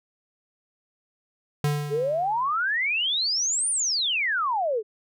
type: tone with exponential decay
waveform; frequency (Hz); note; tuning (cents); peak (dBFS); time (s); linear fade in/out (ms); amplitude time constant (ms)
square; 146.83; D3; 0; -20; 1.64-2.52; 2; 190
type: exponential two-way sweep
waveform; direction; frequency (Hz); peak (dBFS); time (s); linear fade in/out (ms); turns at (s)
sine; up then down; 404.5 to 9580 to 404.5; -22; 1.89-4.83; 50; 3.7
effects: none